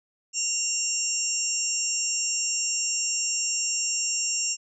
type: tone cluster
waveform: sine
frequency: 2770 / 5570 / 6180 / 7020 / 7510 Hz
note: F7 / F8 / G8 / A8 / A#8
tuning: -15 / -5 / -26 / -5 / +12 cents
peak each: -34 / -29 / -34 / -34 / -28 dBFS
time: 0.33-4.57 s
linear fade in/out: 50 ms
effects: none